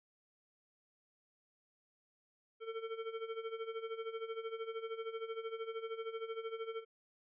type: tone with tremolo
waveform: square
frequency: 450 Hz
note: A4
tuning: 39 cents sharp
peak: -38 dBFS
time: 2.6-6.85 s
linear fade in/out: 50 ms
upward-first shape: sine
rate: 13 Hz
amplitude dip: 75%
effects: resampled to 8000 Hz